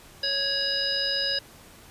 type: harmonic tone with a mistuned harmonic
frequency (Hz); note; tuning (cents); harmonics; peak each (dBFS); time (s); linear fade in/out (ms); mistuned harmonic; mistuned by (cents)
553; C#5; -4; 1 / 3 / 5 / 7 / 9; -35 / -32 / -33 / -33 / -26; 0.23-1.39; 5; 5; +70
effects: pink hiss -50 dBFS RMS until 1.9 s + resampled to 32000 Hz